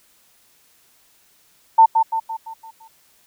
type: tone with echo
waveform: sine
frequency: 898 Hz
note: A5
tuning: 35 cents sharp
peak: -6 dBFS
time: 1.78-1.86 s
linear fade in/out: 10 ms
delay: 170 ms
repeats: 6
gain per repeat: -6 dB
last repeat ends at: 2.88 s
effects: white hiss -57 dBFS RMS until 3.26 s